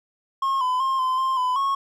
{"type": "tone with pitch steps", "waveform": "triangle", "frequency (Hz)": [1079, 1010, 1064, 1030, 1053, 1006, 1097], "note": ["C#6", "B5", "C6", "C6", "C6", "B5", "C#6"], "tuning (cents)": [-47, 39, 29, -28, 11, 32, -18], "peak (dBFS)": -18, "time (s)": [0.42, 1.75], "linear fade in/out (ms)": 5, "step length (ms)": 190, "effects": []}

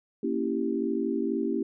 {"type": "chord", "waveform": "sine", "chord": "A# diminished seventh", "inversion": "none", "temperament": "equal", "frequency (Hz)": [233.1, 277.2, 329.6, 392], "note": ["A#3", "C#4", "E4", "G4"], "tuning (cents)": [0, 0, 0, 0], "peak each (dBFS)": -31, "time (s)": [0.23, 1.63], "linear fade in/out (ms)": 5, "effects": []}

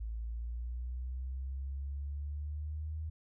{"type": "linear sweep", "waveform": "sine", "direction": "up", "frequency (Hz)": [54.6, 79.1], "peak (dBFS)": -36, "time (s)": [0, 3.1], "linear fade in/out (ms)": 10, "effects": []}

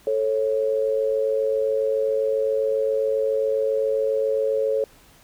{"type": "tone pair together", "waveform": "sine", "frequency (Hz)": [440, 547.4], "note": ["A4", "C#5"], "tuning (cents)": [0, -22], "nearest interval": "major third", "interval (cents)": 378, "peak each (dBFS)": -22, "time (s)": [0.07, 4.84], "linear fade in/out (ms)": 2, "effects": ["pink hiss -53 dBFS RMS until 5.23 s"]}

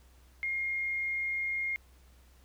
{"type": "tone", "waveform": "sine", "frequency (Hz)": 2133, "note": "C7", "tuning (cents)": 33, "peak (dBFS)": -30, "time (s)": [0.43, 1.76], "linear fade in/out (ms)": 0, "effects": ["added 63 Hz sine -57 dBFS peak until 2.44 s", "pink hiss -65 dBFS RMS until 2.44 s"]}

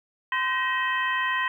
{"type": "harmonic tone with a mistuned harmonic", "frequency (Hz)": 516, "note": "C5", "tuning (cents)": -24, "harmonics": [2, 3, 4, 5, 6], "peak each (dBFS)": [-27, -34, -26, -34, -36], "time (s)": [0.32, 1.48], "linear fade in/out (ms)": 2, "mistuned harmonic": 4, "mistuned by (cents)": -150, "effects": ["10-bit"]}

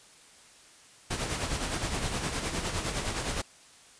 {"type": "noise with tremolo", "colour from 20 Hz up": "pink", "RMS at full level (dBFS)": -30, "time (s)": [1.1, 3.42], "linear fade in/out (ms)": 10, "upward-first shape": "sine", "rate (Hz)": 9.7, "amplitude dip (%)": 50, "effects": ["white hiss -55 dBFS RMS until 3.99 s", "resampled to 22050 Hz"]}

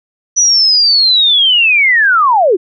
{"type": "linear sweep", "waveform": "sine", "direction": "down", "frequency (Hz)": [5950, 324.1], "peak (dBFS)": -6, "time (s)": [0.36, 2.57], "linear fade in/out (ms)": 20, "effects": []}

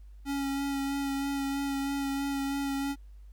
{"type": "tone with vibrato", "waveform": "square", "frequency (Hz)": 277.2, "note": "C#4", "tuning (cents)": 0, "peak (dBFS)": -30, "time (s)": [0.25, 2.96], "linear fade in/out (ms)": 50, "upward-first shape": "sine", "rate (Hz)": 3.1, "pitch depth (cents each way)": 16, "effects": ["added 50 Hz sine -46 dBFS peak until 3.32 s", "pink hiss -73 dBFS RMS until 3.32 s"]}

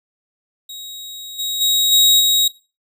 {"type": "tone with level steps", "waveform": "sawtooth", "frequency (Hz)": 3800, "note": "A#7", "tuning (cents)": 33, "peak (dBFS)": [-28, -18, -11, -7, -10], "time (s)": [0.69, 2.48], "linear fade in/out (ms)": 5, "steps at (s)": [1.38, 1.6, 1.91, 2.19], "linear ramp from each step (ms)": 20, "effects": ["noise-tail reverb RT60 0.3 s tail -18 dB re dry"]}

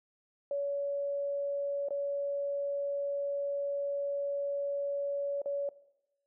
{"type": "tone with dropouts", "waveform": "sine", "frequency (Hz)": 565, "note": "C#5", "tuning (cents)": 33, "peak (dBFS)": -30, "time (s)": [0.51, 5.69], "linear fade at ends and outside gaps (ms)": 2, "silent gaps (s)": [[1.886, 1.906], [5.418, 5.458]], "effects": ["noise-tail reverb RT60 0.9 s tail -19 dB re dry"]}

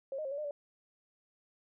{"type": "tone with pitch steps", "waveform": "sine", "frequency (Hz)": [541, 617, 538, 567, 605, 577], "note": ["C#5", "D#5", "C5", "C#5", "D#5", "D5"], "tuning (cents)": [-42, -15, 48, 39, -49, -31], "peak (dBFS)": -35, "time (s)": [0.12, 0.51], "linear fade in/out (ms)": 2, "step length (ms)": 65, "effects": []}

